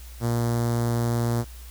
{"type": "tone with notch filter", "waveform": "sawtooth", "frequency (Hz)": 118, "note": "A#2", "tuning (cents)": 22, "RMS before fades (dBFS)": -24, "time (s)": [0.2, 1.45], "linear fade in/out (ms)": 50, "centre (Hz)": 2600, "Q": 0.65, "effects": ["added 60 Hz sine -39 dBFS peak until 1.7 s", "white hiss -49 dBFS RMS until 1.7 s"]}